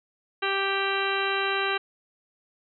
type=harmonic tone; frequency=392 Hz; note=G4; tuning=in tune; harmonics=1 / 2 / 3 / 4 / 5 / 6 / 7 / 8 / 10; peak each=-30 / -33 / -31 / -30 / -36 / -35 / -33 / -35 / -36 dBFS; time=0.42-1.78 s; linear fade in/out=10 ms; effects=none